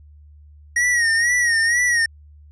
square tone with vibrato, 1885 Hz, A#6, 19 cents sharp, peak -16 dBFS, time 0.76-2.06 s, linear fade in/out 5 ms, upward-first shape sine, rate 2.1 Hz, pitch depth 76 cents each way, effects added 74 Hz sine -43 dBFS peak until 2.51 s + resampled to 22050 Hz

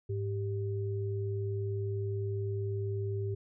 sine tone pair together, 103.83 / 392 Hz, G#2 / G4, 0 / 0 cents, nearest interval octave + major seventh, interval 2300 cents, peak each -32 / -37 dBFS, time 0.09-3.35 s, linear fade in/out 10 ms, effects none

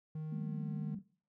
triangle tone with pitch glide, 155.56 to 152.18 Hz, D#3 to D#3, 0 to -38 cents, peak -36 dBFS, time 0.15-0.95 s, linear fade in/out 5 ms, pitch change -38 cents, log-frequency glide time 0.33-0.65 s
sine tone with vibrato, 207.7 Hz, G#3, in tune, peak -39 dBFS, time 0.32-0.99 s, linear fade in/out 5 ms, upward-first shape square, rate 18 Hz, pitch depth 140 cents each way
effects noise-tail reverb RT60 0.4 s tail -17 dB re dry

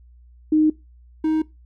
sine / triangle tone pair in turn, 309.1 / 314 Hz, D#4 / D#4, -11 / +16 cents, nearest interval unison, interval 27 cents, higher second, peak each -13 / -15 dBFS, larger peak first, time 0.52-0.7 / 1.24-1.42 s, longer neither, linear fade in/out 5 ms, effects noise-tail reverb RT60 0.2 s tail -20 dB re dry + added 60 Hz sine -46 dBFS peak until 1.65 s

